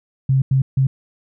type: tone bursts at uneven times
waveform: sine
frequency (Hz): 133.6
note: C3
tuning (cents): +36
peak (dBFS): -12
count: 3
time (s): 0.29-0.42 / 0.51-0.62 / 0.77-0.87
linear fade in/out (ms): 5
effects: none